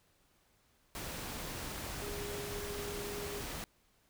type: tone in noise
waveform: sine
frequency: 408.8 Hz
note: G#4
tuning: 27 cents flat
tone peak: -42 dBFS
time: 2.02-3.41 s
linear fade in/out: 0 ms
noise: pink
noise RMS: -42 dBFS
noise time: 0.95-3.64 s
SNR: -3 dB
effects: pink hiss -71 dBFS RMS until 4.09 s